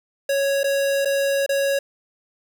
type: tone with dropouts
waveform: square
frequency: 554 Hz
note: C#5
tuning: 1 cent flat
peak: -19 dBFS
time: 0.29-1.79 s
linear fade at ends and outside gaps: 5 ms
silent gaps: 0.633-0.641 / 1.049-1.055 / 1.463-1.491 s
effects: 8-bit